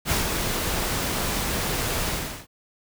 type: noise with ADSR envelope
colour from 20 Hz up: pink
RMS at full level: -22 dBFS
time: 0.05-2.47 s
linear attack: 60 ms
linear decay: 140 ms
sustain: -4 dB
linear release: 390 ms
effects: none